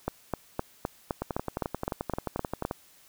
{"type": "two click trains", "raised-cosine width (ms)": 1, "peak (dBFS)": [-14, -16], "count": [11, 18], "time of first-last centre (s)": [[0.08, 2.651], [1.22, 2.711]], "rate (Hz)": [3.89, 11.4], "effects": ["white hiss -58 dBFS RMS until 3.08 s"]}